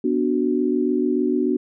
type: chord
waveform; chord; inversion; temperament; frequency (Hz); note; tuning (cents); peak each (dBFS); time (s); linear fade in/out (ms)
sine; B minor; none; equal; 246.9 / 293.7 / 370; B3 / D4 / F#4; 0 / 0 / 0; -22; 0.04-1.57; 5
effects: none